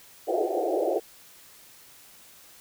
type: band-pass noise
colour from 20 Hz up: pink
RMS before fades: -26 dBFS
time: 0.27-1 s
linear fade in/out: 20 ms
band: 330 to 760 Hz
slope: 96 dB/octave
effects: white hiss -52 dBFS RMS until 2.6 s